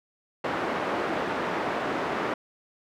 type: band-pass noise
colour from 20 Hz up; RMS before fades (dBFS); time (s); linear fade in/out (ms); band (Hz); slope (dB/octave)
pink; -29; 0.44-2.34; 5; 300 to 1600; 12
effects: none